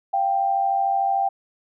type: tone pair together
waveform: sine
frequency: 690.6 / 784 Hz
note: F5 / G5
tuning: -20 / 0 cents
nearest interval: major second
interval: 220 cents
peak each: -26 / -19 dBFS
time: 0.13-1.29 s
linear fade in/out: 10 ms
effects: none